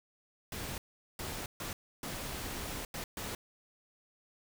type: noise bursts at uneven times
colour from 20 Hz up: pink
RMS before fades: -40 dBFS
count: 6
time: 0.52-0.78 / 1.19-1.46 / 1.6-1.73 / 2.03-2.85 / 2.94-3.04 / 3.17-3.35 s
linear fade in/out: 2 ms
effects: none